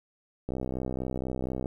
click train, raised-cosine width 2 ms, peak -19 dBFS, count 76, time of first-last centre 0.49-1.658 s, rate 64.2 Hz, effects 10-bit

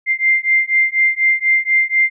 sine beating tone pair, 2093 / 2097.1 Hz, C7 / C7, 0 / +3 cents, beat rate 4.1 Hz, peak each -15 dBFS, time 0.06-2.1 s, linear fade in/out 50 ms, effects none

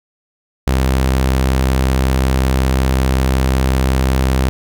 sawtooth tone, 65.41 Hz, C2, in tune, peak -8 dBFS, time 0.67-4.49 s, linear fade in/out 0 ms, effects none

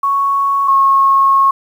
sine tone pair in turn, 1108.7 / 1090.9 Hz, C#6 / C#6, 0 / -28 cents, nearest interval unison, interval 28 cents, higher first, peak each -11 / -7 dBFS, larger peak second, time 0.03-0.68 / 0.68-1.51 s, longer second, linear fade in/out 5 ms, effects 7-bit

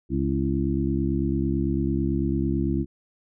harmonic tone with a mistuned harmonic, 69 Hz, C#2, 7 cents flat, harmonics 1 / 2 / 3 / 4 / 5, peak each -28 / -28 / -28 / -28 / -28 dBFS, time 0.09-2.86 s, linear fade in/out 50 ms, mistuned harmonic 5, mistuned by -46 cents, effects none

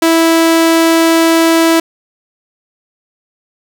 sawtooth tone, 328.6 Hz, E4, 5 cents flat, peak -3 dBFS, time 0.02-1.8 s, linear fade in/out 5 ms, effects none

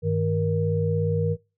sine tone cluster, 100 / 157.1 / 471.4 Hz, G2 / D#3 / A#4, +35 / +17 / +19 cents, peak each -25 dBFS, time 0.02-1.37 s, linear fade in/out 50 ms, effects noise-tail reverb RT60 0.3 s tail -24 dB re dry

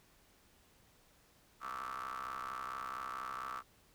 30% pulse ring-modulated tone, 64.4 Hz, C2, 27 cents flat, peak -35 dBFS, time 1.6-3.63 s, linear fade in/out 50 ms, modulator 1230 Hz, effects pink hiss -67 dBFS RMS until 3.94 s

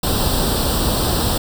pink noise with comb filter, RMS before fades -18 dBFS, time 0.03-1.38 s, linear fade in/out 5 ms, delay 0.23 ms, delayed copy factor +0.8, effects none

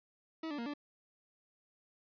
40% pulse tone with pitch steps, 321.7 / 292.2 / 234.3 / 291.2 Hz, E4 / D4 / A#3 / D4, -42 / -9 / +9 / -15 cents, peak -37 dBFS, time 0.43-0.738 s, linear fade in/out 5 ms, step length 77 ms, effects resampled to 11025 Hz

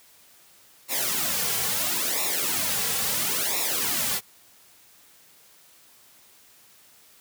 white noise with flanger, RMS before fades -26 dBFS, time 0.88-4.21 s, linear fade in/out 50 ms, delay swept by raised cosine 0.64 to 3.34 ms, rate 0.74 Hz, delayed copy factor -0.9, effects white hiss -55 dBFS RMS until 7.2 s + high-pass 60 Hz 12 dB/octave

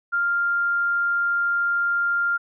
sine tone, 1396.9 Hz, F6, in tune, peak -19 dBFS, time 0.12-2.38 s, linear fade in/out 20 ms, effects none

